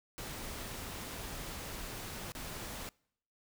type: noise with dropouts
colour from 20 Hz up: pink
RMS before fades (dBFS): -43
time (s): 0.18-2.89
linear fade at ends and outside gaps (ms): 0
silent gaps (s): 2.32-2.35
effects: noise-tail reverb RT60 0.7 s tail -26 dB re dry